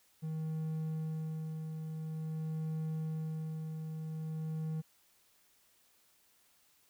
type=tone with tremolo; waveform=triangle; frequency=158 Hz; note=D#3; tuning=27 cents sharp; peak=-32 dBFS; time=0.22-4.82 s; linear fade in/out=20 ms; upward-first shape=sine; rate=0.48 Hz; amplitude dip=40%; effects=white hiss -69 dBFS RMS until 6.89 s